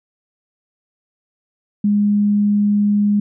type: tone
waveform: sine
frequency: 205.9 Hz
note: G#3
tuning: 15 cents flat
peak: -12 dBFS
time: 1.84-3.2 s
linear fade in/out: 5 ms
effects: none

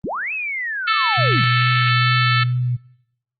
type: linear two-way sweep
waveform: sine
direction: up then down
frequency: 123.47 to 2637 to 123.47 Hz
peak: -22 dBFS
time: 0.04-1.44 s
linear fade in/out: 0 ms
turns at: 0.33 s
type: harmonic tone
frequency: 440 Hz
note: A4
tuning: in tune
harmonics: 3 / 4 / 5 / 6 / 7 / 8 / 9 / 10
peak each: -20 / -22 / -24 / -26 / -27 / -28 / -29 / -30 dBFS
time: 0.87-2.44 s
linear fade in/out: 10 ms
type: tone with vibrato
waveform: sine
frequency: 123.47 Hz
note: B2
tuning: in tune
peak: -17 dBFS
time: 1.17-2.77 s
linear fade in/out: 20 ms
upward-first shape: triangle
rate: 2.3 Hz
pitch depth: 22 cents each way
effects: noise-tail reverb RT60 0.8 s tail -23 dB re dry + Opus 32 kbps

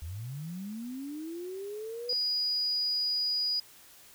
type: linear sweep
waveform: sine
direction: up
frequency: 73.4 to 495.7 Hz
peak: -36 dBFS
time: 0.02-2.13 s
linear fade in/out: 0 ms
type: tone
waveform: sine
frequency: 4910 Hz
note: D#8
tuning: 24 cents flat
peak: -27 dBFS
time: 2.09-3.6 s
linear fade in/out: 5 ms
effects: white hiss -55 dBFS RMS until 4.14 s

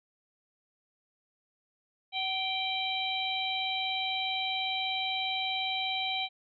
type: harmonic tone with a mistuned harmonic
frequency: 783 Hz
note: G5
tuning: 2 cents flat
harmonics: 1 / 3 / 4 / 5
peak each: -35 / -35 / -35 / -35 dBFS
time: 2.12-6.29 s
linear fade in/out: 50 ms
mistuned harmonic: 1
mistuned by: -58 cents
effects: none

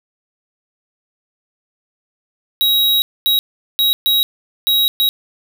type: tone bursts at uneven times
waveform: square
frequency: 3825 Hz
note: A#7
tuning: 44 cents sharp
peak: -12 dBFS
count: 6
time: 2.61-3.02 / 3.26-3.39 / 3.79-3.93 / 4.06-4.23 / 4.67-4.88 / 5-5.09 s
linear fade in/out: 0 ms
effects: none

